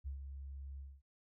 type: tone with ADSR envelope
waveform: sine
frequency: 68.6 Hz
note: C#2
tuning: 17 cents flat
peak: -38 dBFS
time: 0.04-1.02 s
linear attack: 29 ms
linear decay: 110 ms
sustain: -6 dB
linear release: 230 ms
effects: none